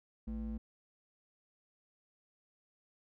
triangle ring-modulated tone, 139.1 Hz, C#3, 6 cents sharp, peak -32 dBFS, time 0.27-0.58 s, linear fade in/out 10 ms, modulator 81.9 Hz, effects none

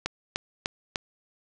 click train, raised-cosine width 0.2 ms, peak -10 dBFS, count 4, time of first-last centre 0.06-0.958 s, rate 3.34 Hz, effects resampled to 24000 Hz + 7-bit

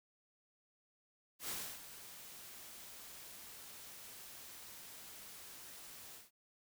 white noise with ADSR envelope, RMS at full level -41 dBFS, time 1.39-6.31 s, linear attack 100 ms, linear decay 300 ms, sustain -12 dB, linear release 170 ms, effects none

